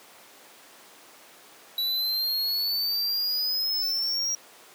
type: exponential sweep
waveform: square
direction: up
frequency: 3923 to 5670 Hz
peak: -25 dBFS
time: 1.78-4.35 s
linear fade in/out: 2 ms
effects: pink hiss -50 dBFS RMS until 4.74 s + high-pass 400 Hz 12 dB/octave